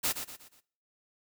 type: noise with echo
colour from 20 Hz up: white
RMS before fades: -29 dBFS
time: 0.03-0.13 s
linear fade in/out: 20 ms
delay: 120 ms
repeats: 4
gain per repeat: -8 dB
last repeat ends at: 0.61 s
effects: noise-tail reverb RT60 0.5 s tail -20 dB re dry